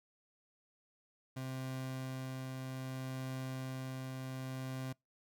30% pulse tone with tremolo, 130.81 Hz, C3, in tune, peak -36 dBFS, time 1.36-4.93 s, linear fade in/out 10 ms, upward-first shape triangle, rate 0.63 Hz, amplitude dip 25%, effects noise-tail reverb RT60 0.2 s tail -26 dB re dry

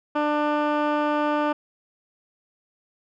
15% pulse tone with low-pass filter, 297.5 Hz, D4, 22 cents sharp, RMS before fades -23 dBFS, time 0.15-1.53 s, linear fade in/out 10 ms, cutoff 1800 Hz, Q 1.1, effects none

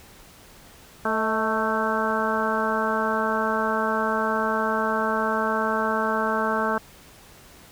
harmonic tone with a mistuned harmonic, 220.8 Hz, A3, 6 cents sharp, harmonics 1 / 2 / 3 / 4 / 5 / 6 / 7, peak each -29 / -29 / -29 / -29 / -29 / -29 / -29 dBFS, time 1.05-6.78 s, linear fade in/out 2 ms, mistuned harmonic 3, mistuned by -43 cents, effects pink hiss -49 dBFS RMS until 7.71 s

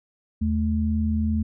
sine tone pair together, 79.5 / 217.3 Hz, D#2 / A3, +38 / -21 cents, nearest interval octave + perfect fourth, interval 1741 cents, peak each -23 dBFS, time 0.41-1.43 s, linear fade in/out 10 ms, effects none

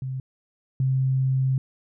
sine tone pair in turn, 131.1 / 131.94 Hz, C3 / C3, +4 / +15 cents, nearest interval unison, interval 11 cents, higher second, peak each -27 / -19 dBFS, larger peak second, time 0.02-0.2 / 0.8-1.58 s, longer second, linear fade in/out 2 ms, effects none

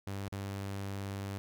sawtooth tone with dropouts, 98.7 Hz, G2, 12 cents sharp, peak -33 dBFS, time 0.07-1.38 s, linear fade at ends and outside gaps 0 ms, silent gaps 0.283-0.324 s, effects none

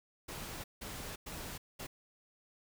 pink noise bursts at uneven times, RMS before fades -44 dBFS, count 4, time 0.28-0.64 / 0.81-1.16 / 1.26-1.58 / 1.79-1.87 s, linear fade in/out 10 ms, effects none

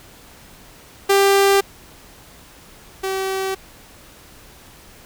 sawtooth tone pair in turn, 395.3 / 383.4 Hz, G4 / G4, +15 / -38 cents, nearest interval minor second, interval 53 cents, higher first, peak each -8 / -17 dBFS, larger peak first, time 1.09-1.61 / 3.03-3.55 s, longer neither, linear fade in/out 10 ms, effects pink hiss -45 dBFS RMS until 5.05 s

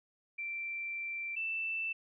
sine tone pair in turn, 2349 / 2657 Hz, D7 / E7, 0 / +13 cents, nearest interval major second, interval 213 cents, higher second, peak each -36 / -33 dBFS, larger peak second, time 0.38-1.36 / 1.36-1.93 s, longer first, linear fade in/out 10 ms, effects none

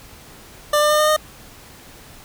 25% pulse tone with pitch steps, 594 / 599.2 / 604.4 / 609.6 / 614.9 Hz, D5 / D5 / D5 / D#5 / D#5, +20 / +35 / +50 / -36 / -21 cents, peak -10 dBFS, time 0.73-1.165 s, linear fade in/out 5 ms, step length 87 ms, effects pink hiss -43 dBFS RMS until 2.24 s

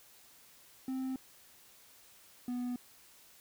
triangle tone pair in turn, 261.6 / 246.3 Hz, C4 / B3, 0 / -5 cents, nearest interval minor second, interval 105 cents, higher first, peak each -32 / -32 dBFS, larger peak neither, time 0.88-1.16 / 2.48-2.76 s, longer neither, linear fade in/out 2 ms, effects white hiss -60 dBFS RMS until 3.4 s

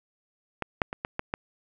clicks, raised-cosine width 0.5 ms, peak -14 / -7 / -18 / -14 / -13 / -13 dBFS, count 6, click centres 0.623 / 0.818 / 0.929 / 1.049 / 1.194 / 1.339 s, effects none

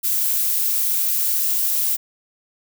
violet noise, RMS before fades -20 dBFS, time 0.03-1.97 s, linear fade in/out 20 ms, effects none

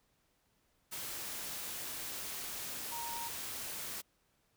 sine tone in noise, 932.3 Hz, A#5, in tune, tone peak -41 dBFS, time 2.91-3.29 s, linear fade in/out 20 ms, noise white, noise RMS -42 dBFS, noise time 0.91-4.02 s, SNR -2 dB, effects pink hiss -75 dBFS RMS until 4.56 s

